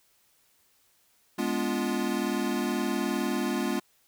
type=chord; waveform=square; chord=G# diminished seventh; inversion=none; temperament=equal with one note detuned; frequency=207.7 / 246.9 / 287.3 / 349.2 Hz; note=G#3 / B3 / D4 / F4; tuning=0 / 0 / -38 / 0 cents; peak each=-33 / -32 / -34 / -33 dBFS; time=1.38-3.8 s; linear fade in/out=10 ms; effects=white hiss -66 dBFS RMS until 4.07 s